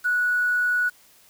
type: tone with quantisation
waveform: sine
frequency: 1469 Hz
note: F#6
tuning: 13 cents flat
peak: -19 dBFS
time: 0.04-0.9 s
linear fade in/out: 20 ms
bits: 7
effects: white hiss -55 dBFS RMS until 1.29 s

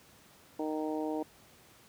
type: harmonic tone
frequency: 154.9 Hz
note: D#3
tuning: 7 cents flat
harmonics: 2 / 3 / 4 / 5 / 6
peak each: -34 / -38 / -40 / -42 / -44 dBFS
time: 0.59-1.23 s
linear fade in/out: 5 ms
effects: pink hiss -59 dBFS RMS until 1.88 s + high-pass 80 Hz 12 dB/octave

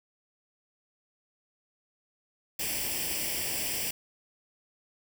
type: noise with comb filter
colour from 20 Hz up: white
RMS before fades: -32 dBFS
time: 2.59-3.91 s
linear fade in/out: 5 ms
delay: 0.38 ms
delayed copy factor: +0.75
effects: none

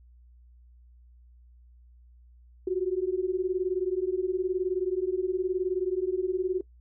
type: beating tone pair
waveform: sine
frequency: 360 / 379 Hz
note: F#4 / F#4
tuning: -47 / +42 cents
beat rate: 19 Hz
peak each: -28 dBFS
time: 2.67-6.61 s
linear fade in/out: 5 ms
effects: noise-tail reverb RT60 0.1 s tail -20 dB re dry + added 60 Hz sine -52 dBFS peak until 6.8 s

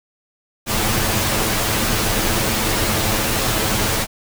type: noise with comb filter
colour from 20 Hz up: pink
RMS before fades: -19 dBFS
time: 0.66-4.07 s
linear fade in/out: 50 ms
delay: 9.2 ms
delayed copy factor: +0.6
effects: none

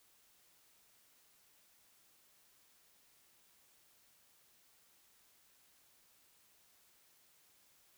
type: silence
effects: white hiss -69 dBFS RMS until 7.97 s

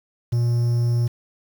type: tone with quantisation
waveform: triangle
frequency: 119.1 Hz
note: A#2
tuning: 38 cents sharp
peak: -15 dBFS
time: 0.32-1.08 s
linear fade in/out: 10 ms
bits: 7
effects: none

